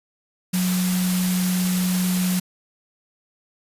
sine tone in noise, 182.4 Hz, F#3, 24 cents flat, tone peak -19 dBFS, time 0.53-2.4 s, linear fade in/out 10 ms, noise white, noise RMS -28 dBFS, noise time 0.53-2.4 s, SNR +6 dB, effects resampled to 32000 Hz

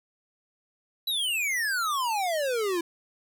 square exponential sweep, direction down, 4000 to 330 Hz, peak -26 dBFS, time 1.07-2.81 s, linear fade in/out 5 ms, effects none

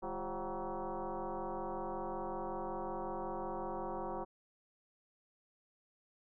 sine tone with frequency modulation, 207.7 Hz, G#3, in tune, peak -37 dBFS, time 0.02-4.25 s, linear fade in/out 20 ms, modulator 185 Hz, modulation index 4.8, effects none

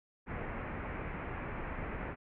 pink low-pass noise, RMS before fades -40 dBFS, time 0.26-2.16 s, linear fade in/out 50 ms, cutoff 2400 Hz, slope 48 dB/octave, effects none

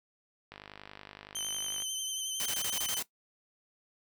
click train, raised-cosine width 0.3 ms, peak -29 dBFS, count 67, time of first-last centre 0.52-1.822 s, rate 50.7 Hz
20% pulse tone with vibrato, 3086 Hz, G7, 28 cents flat, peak -28 dBFS, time 1.35-3 s, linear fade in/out 5 ms, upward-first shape triangle, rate 11 Hz, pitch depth 37 cents each way
white noise bursts, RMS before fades -35 dBFS, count 8, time 2.4-3.024 s, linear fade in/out 0 ms, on 57 ms, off 24 ms
effects noise-tail reverb RT60 0.1 s tail -17 dB re dry

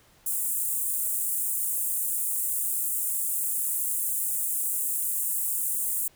pink high-pass noise, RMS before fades -28 dBFS, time 0.26-6.08 s, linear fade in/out 5 ms, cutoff 8100 Hz, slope 48 dB/octave, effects pink hiss -59 dBFS RMS until 6.15 s

